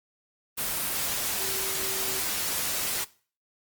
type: tone in noise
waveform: sine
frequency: 384.5 Hz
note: G4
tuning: 33 cents flat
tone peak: -39 dBFS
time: 1.39-2.21 s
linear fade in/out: 20 ms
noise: white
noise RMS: -29 dBFS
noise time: 0.57-3.05 s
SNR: -13 dB
effects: noise-tail reverb RT60 0.4 s tail -20 dB re dry + Opus 24 kbps